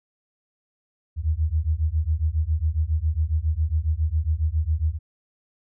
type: beating tone pair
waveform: sine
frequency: 75.1 / 82.4 Hz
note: D2 / E2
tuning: +39 / 0 cents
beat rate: 7.3 Hz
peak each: -23 dBFS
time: 1.16-4.99 s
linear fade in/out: 50 ms
effects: none